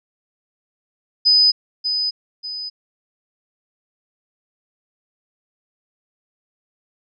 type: tone with echo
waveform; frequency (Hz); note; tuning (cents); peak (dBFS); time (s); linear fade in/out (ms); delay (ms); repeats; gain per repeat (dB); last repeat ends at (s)
sine; 5000; D#8; +8; -10; 1.25-1.52; 20; 590; 2; -8; 2.7
effects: none